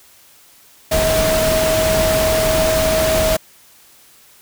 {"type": "tone in noise", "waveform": "sine", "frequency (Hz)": 637, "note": "D#5", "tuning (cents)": 41, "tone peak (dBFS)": -15, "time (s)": [0.91, 3.37], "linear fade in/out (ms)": 10, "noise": "pink", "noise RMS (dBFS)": -19, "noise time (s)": [0.91, 3.37], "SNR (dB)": 1, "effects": ["white hiss -48 dBFS RMS until 4.41 s"]}